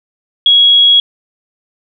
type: tone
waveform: sine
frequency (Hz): 3322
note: G#7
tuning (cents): 0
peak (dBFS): -4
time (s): 0.46-1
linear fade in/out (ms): 2
effects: none